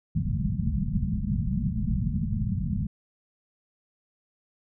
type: low-pass noise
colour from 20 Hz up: white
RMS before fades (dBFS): -27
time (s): 0.15-2.87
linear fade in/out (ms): 5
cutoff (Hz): 220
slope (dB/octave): 96
effects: none